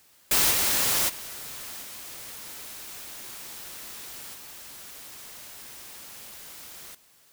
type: noise with level steps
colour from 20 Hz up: white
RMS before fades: -21 / -24 / -39 / -41 / -44 dBFS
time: 0.31-6.95 s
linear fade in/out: 5 ms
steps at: 0.5 / 1.08 / 1.81 / 4.33 s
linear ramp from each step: 20 ms
effects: white hiss -59 dBFS RMS until 7.32 s